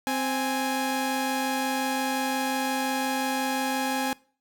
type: tone pair together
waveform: sawtooth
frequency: 261.6 / 830.5 Hz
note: C4 / G#5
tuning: 0 / 0 cents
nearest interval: octave + minor sixth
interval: 2000 cents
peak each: -24 dBFS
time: 0.07-4.13 s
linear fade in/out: 0 ms
effects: noise-tail reverb RT60 0.4 s tail -22 dB re dry